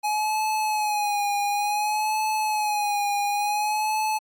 square tone with vibrato, 839 Hz, G#5, 17 cents sharp, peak -23 dBFS, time 0.03-4.19 s, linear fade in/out 20 ms, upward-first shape sine, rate 0.56 Hz, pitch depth 51 cents each way, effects AAC 64 kbps

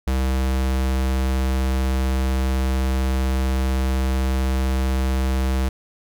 square tone, 65.41 Hz, C2, in tune, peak -19 dBFS, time 0.07-5.69 s, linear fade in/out 5 ms, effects none

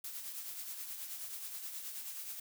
blue noise with tremolo, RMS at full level -42 dBFS, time 0.04-2.4 s, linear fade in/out 5 ms, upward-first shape triangle, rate 9.4 Hz, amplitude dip 50%, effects none

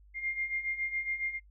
sine beating tone pair, 2110 / 2117.2 Hz, C7 / C7, +14 / +20 cents, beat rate 7.2 Hz, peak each -38 / -33 dBFS, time 0.14-1.4 s, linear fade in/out 50 ms, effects noise-tail reverb RT60 0.1 s tail -22 dB re dry + added 50 Hz sine -55 dBFS peak until 1.5 s

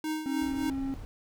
square tone with tremolo, 311.1 Hz, D#4, in tune, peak -29 dBFS, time 0.04-0.7 s, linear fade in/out 2 ms, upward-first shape triangle, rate 3.5 Hz, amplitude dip 70%
triangle tone, 270 Hz, C#4, 45 cents flat, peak -28 dBFS, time 0.26-0.94 s, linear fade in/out 0 ms
brown noise, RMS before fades -43 dBFS, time 0.41-1.05 s, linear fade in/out 0 ms
effects none

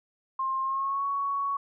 sine tone with pitch glide, 1061 to 1116.3 Hz, C6 to C#6, +24 to +12 cents, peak -26 dBFS, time 0.39-1.57 s, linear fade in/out 5 ms, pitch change +88 cents, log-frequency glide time 0.62-1.05 s, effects none

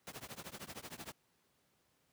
pink noise with tremolo, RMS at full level -44 dBFS, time 0.07-1.12 s, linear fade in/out 0 ms, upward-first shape triangle, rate 13 Hz, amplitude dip 100%, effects pink hiss -75 dBFS RMS until 2.12 s + high-pass 100 Hz 12 dB/octave

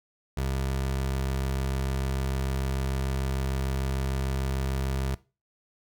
25% pulse tone, 66.7 Hz, C2, 34 cents sharp, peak -23 dBFS, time 0.37-5.15 s, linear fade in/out 5 ms, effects noise-tail reverb RT60 0.3 s tail -19 dB re dry

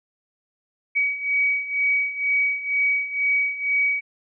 sine beating tone pair, 2264 / 2266.1 Hz, C#7 / C#7, +36 / +38 cents, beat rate 2.1 Hz, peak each -25 / -21 dBFS, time 0.95-4.01 s, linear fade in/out 20 ms, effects none

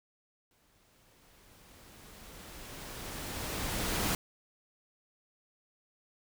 pink noise with exponential growth, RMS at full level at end -30 dBFS, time 0.51-4.15 s, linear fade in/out 1 ms, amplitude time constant 790 ms, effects none

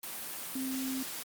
sine tone in noise, 263.2 Hz, C4, 10 cents sharp, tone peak -33 dBFS, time 0.55-1.03 s, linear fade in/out 5 ms, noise white, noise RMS -40 dBFS, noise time 0.03-1.23 s, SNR +4 dB, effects high-pass 150 Hz 12 dB/octave + Opus 32 kbps

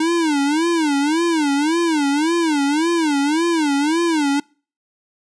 square tone with vibrato, 309.3 Hz, D#4, 10 cents flat, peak -16 dBFS, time 0-4.4 s, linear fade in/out 5 ms, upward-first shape sine, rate 1.8 Hz, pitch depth 180 cents each way, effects noise-tail reverb RT60 0.4 s tail -26 dB re dry + resampled to 22050 Hz

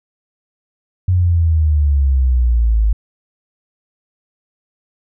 sine exponential sweep, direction down, 92.5 to 52 Hz, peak -10 dBFS, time 1.08-2.93 s, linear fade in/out 5 ms, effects none

